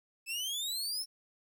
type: exponential sweep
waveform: sawtooth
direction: up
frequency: 2588 to 5430 Hz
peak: -31 dBFS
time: 0.26-1.06 s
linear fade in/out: 50 ms
effects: 12-bit